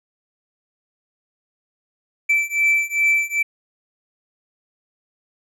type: beating tone pair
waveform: triangle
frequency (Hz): 2325 / 2327.5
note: D7 / D7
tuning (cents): -18 / -16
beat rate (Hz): 2.5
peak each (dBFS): -18 / -17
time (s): 2.29-3.43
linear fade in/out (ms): 10
effects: none